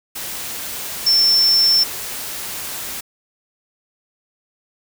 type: tone in noise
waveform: sine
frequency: 5380 Hz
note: E8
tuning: 34 cents sharp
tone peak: -11 dBFS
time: 1.06-1.84 s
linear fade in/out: 10 ms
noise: white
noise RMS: -28 dBFS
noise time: 0.15-3.01 s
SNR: +14 dB
effects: none